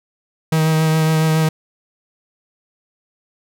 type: tone with vibrato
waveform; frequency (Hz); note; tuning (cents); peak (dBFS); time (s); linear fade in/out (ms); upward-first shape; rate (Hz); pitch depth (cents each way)
45% pulse; 158.3; D#3; +30; -13; 0.52-1.49; 5; triangle; 7.2; 19
effects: none